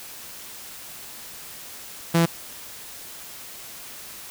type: tone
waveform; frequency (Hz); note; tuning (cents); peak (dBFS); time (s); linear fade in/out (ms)
sawtooth; 167.5; E3; +28; -12; 2.14-2.26; 10
effects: white hiss -40 dBFS RMS until 4.3 s